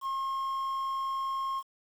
triangle tone with quantisation, 1075 Hz, C6, 47 cents sharp, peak -28 dBFS, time 0.01-1.63 s, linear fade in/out 50 ms, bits 9, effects none

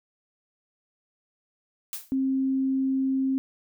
blue noise with exponential decay, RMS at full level -30 dBFS, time 1.93-2.15 s, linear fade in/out 1 ms, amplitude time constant 46 ms
sine tone, 266.1 Hz, C4, 29 cents sharp, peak -22 dBFS, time 2.12-3.38 s, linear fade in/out 0 ms
effects none

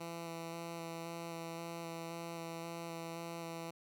10% pulse tone with vibrato, 167.1 Hz, E3, 24 cents sharp, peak -34 dBFS, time 0-3.71 s, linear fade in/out 10 ms, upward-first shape square, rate 1.9 Hz, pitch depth 10 cents each way, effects none

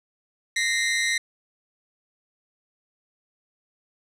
sawtooth ring-modulated tone, 1969 Hz, B6, 6 cents flat, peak -15 dBFS, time 0.56-1.18 s, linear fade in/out 5 ms, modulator 112 Hz, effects resampled to 22050 Hz

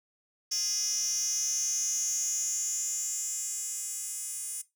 10% pulse tone with high-pass filter sweep, 415.3 Hz, G#4, in tune, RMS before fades -32 dBFS, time 0.51-4.62 s, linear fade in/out 10 ms, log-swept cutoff 5500 to 8600 Hz, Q 7.2, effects noise-tail reverb RT60 0.2 s tail -18 dB re dry

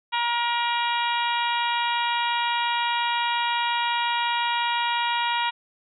harmonic tone, 474.3 Hz, A#4, 30 cents sharp, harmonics 2 / 3 / 4 / 5 / 6 / 7 / 8, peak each -24 / -32 / -32 / -32 / -32 / -33 / -35 dBFS, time 0.12-5.51 s, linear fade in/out 20 ms, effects none

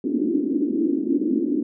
white band-pass noise, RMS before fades -22 dBFS, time 0.04-1.63 s, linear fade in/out 5 ms, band 250 to 330 Hz, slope 48 dB/octave, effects none

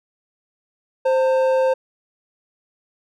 triangle tone pair together, 523.3 / 906.1 Hz, C5 / A#5, 0 / -49 cents, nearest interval minor seventh, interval 951 cents, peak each -13 / -23 dBFS, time 1.05-1.74 s, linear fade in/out 10 ms, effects none

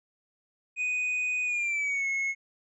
triangle tone with pitch glide, 2489 to 2179 Hz, D#7 to C#7, 0 to -30 cents, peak -25 dBFS, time 0.76-2.35 s, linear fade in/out 50 ms, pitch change -230 cents, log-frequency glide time 1.44-2.07 s, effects resampled to 22050 Hz

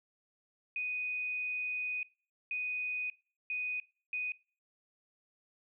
sine tone bursts at uneven times, 2489 Hz, D#7, in tune, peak -33 dBFS, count 4, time 0.76-2.03 / 2.51-3.1 / 3.5-3.8 / 4.13-4.32 s, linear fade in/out 2 ms, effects noise-tail reverb RT60 0.4 s tail -22 dB re dry

